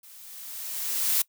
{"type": "noise with level ramp", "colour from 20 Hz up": "blue", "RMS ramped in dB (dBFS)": [-50, -22], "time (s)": [0.03, 1.22], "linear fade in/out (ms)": 5, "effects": ["noise-tail reverb RT60 0.1 s tail -21 dB re dry"]}